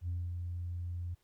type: tone with ADSR envelope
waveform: sine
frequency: 87.31 Hz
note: F2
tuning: in tune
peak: -31 dBFS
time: 0.01-1.15 s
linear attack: 69 ms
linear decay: 230 ms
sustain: -4 dB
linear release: 14 ms
effects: tanh soft clip ceiling -30 dBFS + pink hiss -75 dBFS RMS until 1.23 s